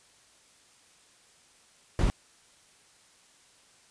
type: noise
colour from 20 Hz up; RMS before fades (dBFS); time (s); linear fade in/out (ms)
brown; -24; 1.99-2.1; 0
effects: white hiss -60 dBFS RMS until 3.9 s + resampled to 22050 Hz